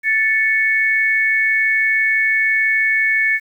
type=tone pair together; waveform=sine; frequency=1758.2 / 2217 Hz; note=A6 / C#7; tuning=-2 / 0 cents; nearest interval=major third; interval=402 cents; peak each=-16 dBFS; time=0.03-3.4 s; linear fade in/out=50 ms; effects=8-bit